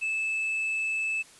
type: tone with tanh clipping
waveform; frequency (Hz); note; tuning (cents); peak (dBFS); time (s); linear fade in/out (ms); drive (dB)
sine; 2620; E7; -11; -27; 0.01-1.23; 20; 2
effects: white hiss -53 dBFS RMS until 1.39 s + resampled to 24000 Hz